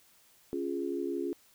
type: chord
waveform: sine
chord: Db major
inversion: none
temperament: equal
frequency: 277.2 / 349.2 / 415.3 Hz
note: Db4 / F4 / Ab4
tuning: 0 / 0 / 0 cents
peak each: -36 / -34 / -37 dBFS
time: 0.53-1.33 s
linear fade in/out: 0 ms
effects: white hiss -63 dBFS RMS until 1.54 s